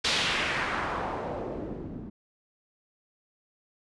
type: noise with low-pass filter sweep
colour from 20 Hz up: white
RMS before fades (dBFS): -31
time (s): 0.04-2.1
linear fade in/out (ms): 10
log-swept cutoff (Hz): 4400 to 200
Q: 1.5
effects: resampled to 24000 Hz